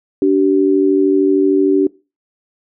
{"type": "tone pair together", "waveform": "sine", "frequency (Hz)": [290, 383.1], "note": ["D4", "G4"], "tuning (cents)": [-22, -40], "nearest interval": "perfect fourth", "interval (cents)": 482, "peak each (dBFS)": -12, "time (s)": [0.22, 1.87], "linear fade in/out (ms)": 2, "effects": ["noise-tail reverb RT60 0.3 s tail -22 dB re dry"]}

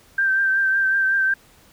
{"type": "tone with vibrato", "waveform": "sine", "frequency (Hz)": 1568, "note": "G6", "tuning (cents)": 0, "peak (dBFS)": -16, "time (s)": [0.18, 1.34], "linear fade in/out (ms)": 5, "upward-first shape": "triangle", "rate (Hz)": 5.4, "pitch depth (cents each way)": 33, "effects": ["pink hiss -53 dBFS RMS until 1.72 s"]}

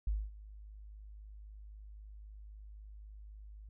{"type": "tone with ADSR envelope", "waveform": "sine", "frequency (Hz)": 51.9, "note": "G#1", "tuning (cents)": 0, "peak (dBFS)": -29, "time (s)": [0.07, 3.69], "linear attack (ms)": 4, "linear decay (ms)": 230, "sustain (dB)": -19, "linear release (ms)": 4, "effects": []}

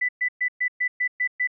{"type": "tone bursts", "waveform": "sine", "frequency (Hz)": 1988, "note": "B6", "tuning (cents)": 11, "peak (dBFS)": -20, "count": 8, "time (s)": [0.01, 1.474], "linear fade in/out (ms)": 10, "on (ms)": 78, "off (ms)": 120, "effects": []}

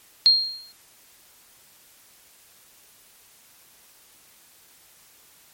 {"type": "tone with exponential decay", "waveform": "sine", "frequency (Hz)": 4224, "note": "C8", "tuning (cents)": 16, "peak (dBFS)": -9, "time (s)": [0.26, 0.72], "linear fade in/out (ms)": 0, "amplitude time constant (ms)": 100, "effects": ["white hiss -54 dBFS RMS until 5.53 s", "MP3 64 kbps"]}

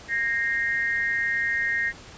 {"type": "tone with amplitude modulation", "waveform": "sine", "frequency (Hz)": 1864.7, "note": "A#6", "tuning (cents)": 0, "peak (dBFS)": -18, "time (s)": [0.08, 1.93], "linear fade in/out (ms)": 50, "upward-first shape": "sine", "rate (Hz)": 239, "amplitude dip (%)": 95, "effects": ["pink hiss -45 dBFS RMS until 2.17 s", "resampled to 16000 Hz"]}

